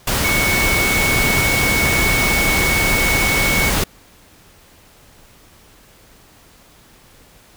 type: tone in noise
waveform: sine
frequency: 2217 Hz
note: C#7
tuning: in tune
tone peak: -17 dBFS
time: 0.24-3.7 s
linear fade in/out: 5 ms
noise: pink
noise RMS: -18 dBFS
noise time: 0.07-3.84 s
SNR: -2 dB
effects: pink hiss -48 dBFS RMS until 7.56 s